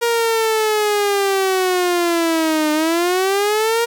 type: linear two-way sweep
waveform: sawtooth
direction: down then up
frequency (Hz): 472.9 to 302.4 to 472.9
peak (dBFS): -11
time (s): 0.01-3.86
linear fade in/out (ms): 20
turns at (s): 2.72
effects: none